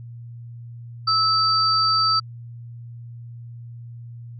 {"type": "tone pair together", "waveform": "sine", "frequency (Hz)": [1304, 4647], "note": ["E6", "D8"], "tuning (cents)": [-19, -19], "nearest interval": "octave + minor seventh", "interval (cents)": 2200, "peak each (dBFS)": -19, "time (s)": [1.07, 2.2], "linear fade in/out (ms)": 10, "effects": ["added 118 Hz sine -35 dBFS peak until 4.39 s"]}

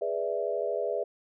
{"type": "chord", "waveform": "sine", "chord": "E dominant seventh", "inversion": "first", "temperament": "equal", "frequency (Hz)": [415.3, 493.9, 587.3, 659.3], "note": ["G#4", "B4", "D5", "E5"], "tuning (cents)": [0, 0, 0, 0], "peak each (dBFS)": -33, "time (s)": [0.01, 1.04], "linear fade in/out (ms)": 10, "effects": []}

